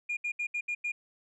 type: tone bursts at uneven times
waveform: sine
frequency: 2423 Hz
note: D#7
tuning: 47 cents flat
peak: -28 dBFS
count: 6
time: 0.09-0.17 / 0.24-0.32 / 0.39-0.47 / 0.54-0.61 / 0.68-0.75 / 0.84-0.92 s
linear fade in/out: 10 ms
effects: tanh soft clip ceiling -27 dBFS